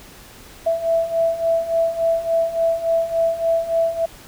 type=beating tone pair; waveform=sine; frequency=660 / 663.5 Hz; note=E5 / E5; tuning=+2 / +11 cents; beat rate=3.5 Hz; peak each=-22 / -18 dBFS; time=0.66-4.06 s; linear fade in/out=10 ms; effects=pink hiss -43 dBFS RMS until 4.27 s